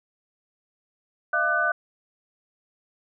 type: tone cluster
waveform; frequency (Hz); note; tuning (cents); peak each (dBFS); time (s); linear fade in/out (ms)
sine; 614 / 688 / 1195 / 1499; D#5 / F5 / D6 / F#6; -23 / -26 / +30 / +22; -31 / -28 / -28 / -22; 1.33-1.72; 5
effects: none